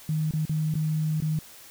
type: tone with dropouts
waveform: sine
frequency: 155.56 Hz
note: D#3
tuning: in tune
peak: -23 dBFS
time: 0.09-1.39 s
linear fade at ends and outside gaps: 2 ms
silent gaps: 0.31-0.336 / 0.453-0.494 / 0.741-0.753 / 1.203-1.222 s
effects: white hiss -48 dBFS RMS until 1.7 s